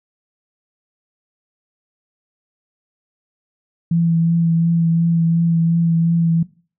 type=tone with vibrato; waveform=sine; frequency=166.8 Hz; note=E3; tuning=21 cents sharp; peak=-13 dBFS; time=3.91-6.43 s; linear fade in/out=5 ms; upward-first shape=triangle; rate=2.8 Hz; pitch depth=21 cents each way; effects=noise-tail reverb RT60 0.4 s tail -19 dB re dry